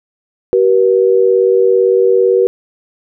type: tone pair together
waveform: sine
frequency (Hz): 382.2 / 480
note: G4 / B4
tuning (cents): -44 / -49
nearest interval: major third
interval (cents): 395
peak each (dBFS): -10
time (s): 0.53-2.47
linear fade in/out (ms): 0
effects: none